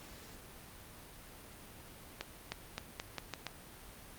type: accelerating click train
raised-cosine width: 0.2 ms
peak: -20 dBFS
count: 7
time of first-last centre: 2.21-3.467 s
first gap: 310 ms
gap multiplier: 0.84
effects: pink hiss -53 dBFS RMS until 4.18 s + Opus 48 kbps